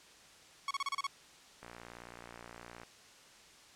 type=tone bursts; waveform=sawtooth; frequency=1108.7 Hz; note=C#6; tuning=in tune; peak=-29 dBFS; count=7; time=0.68-1.068 s; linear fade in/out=2 ms; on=28 ms; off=32 ms
type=click train; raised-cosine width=0.5 ms; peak=-33 dBFS; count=72; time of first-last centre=1.63-2.833 s; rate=59 Hz
effects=white hiss -58 dBFS RMS until 3.75 s + low-pass 7000 Hz 12 dB/octave